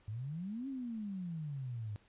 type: exponential two-way sweep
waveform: sine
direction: up then down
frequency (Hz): 101.1 to 277.2 to 101.1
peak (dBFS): -38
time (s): 0.08-1.96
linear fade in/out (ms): 0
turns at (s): 0.68
effects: pink hiss -68 dBFS RMS until 2.08 s + resampled to 8000 Hz